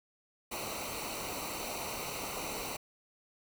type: noise with comb filter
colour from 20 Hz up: pink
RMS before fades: -39 dBFS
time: 0.51-2.77 s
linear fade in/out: 10 ms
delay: 0.59 ms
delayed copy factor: -0.75
effects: none